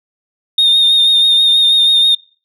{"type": "tone with vibrato", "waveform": "sine", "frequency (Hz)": 3671, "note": "A#7", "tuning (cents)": -27, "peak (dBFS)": -5, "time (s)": [0.58, 2.15], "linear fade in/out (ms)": 5, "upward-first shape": "sine", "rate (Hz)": 6.2, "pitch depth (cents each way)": 27, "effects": ["noise-tail reverb RT60 0.4 s tail -26 dB re dry", "tanh soft clip ceiling -5 dBFS"]}